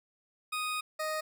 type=tone pair in turn; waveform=20% pulse; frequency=1244.5 / 622.2 Hz; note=D#6 / D#5; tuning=0 / 0 cents; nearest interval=octave; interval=1200 cents; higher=first; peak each=-27 dBFS; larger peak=neither; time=0.52-0.81 / 0.99-1.21 s; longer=first; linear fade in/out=10 ms; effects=none